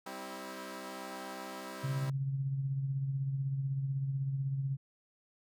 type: chord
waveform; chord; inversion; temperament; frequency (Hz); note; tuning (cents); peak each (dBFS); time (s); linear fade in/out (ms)
10% pulse; C major; second; equal with one note detuned; 196 / 261.6 / 324.2; G3 / C4 / E4; 0 / 0 / -29; -38; 0.06-2.1; 5
type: tone with tremolo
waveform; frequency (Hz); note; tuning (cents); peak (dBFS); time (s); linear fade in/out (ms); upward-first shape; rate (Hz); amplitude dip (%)
sine; 136.3; C#3; -29; -29; 1.83-4.77; 20; triangle; 16; 50
effects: none